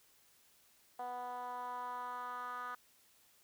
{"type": "tone with band-pass filter sweep", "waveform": "10% pulse", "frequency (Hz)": 246.9, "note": "B3", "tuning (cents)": 0, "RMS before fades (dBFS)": -43, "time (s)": [0.99, 2.75], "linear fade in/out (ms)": 5, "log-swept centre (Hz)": [770, 1300], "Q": 3.8, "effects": ["white hiss -68 dBFS RMS until 3.43 s"]}